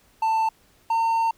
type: tone pair in turn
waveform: triangle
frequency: 889 / 909.3 Hz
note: A5 / A#5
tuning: +18 / -43 cents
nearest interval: unison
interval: 39 cents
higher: second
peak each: -17 dBFS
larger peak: neither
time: 0.22-0.49 / 0.9-1.31 s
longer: second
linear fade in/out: 5 ms
effects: pink hiss -59 dBFS RMS until 1.37 s